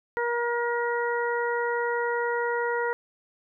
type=harmonic tone; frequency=475.3 Hz; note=A#4; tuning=34 cents sharp; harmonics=1 / 2 / 3 / 4; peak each=-27 / -30 / -32 / -33 dBFS; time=0.17-2.93 s; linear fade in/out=0 ms; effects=none